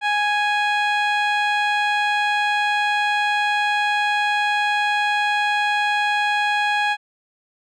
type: tone with low-pass filter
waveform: 15% pulse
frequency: 830 Hz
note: G#5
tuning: 1 cent flat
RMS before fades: -20 dBFS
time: 0.01-6.97 s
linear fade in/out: 50 ms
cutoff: 3400 Hz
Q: 0.6
effects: none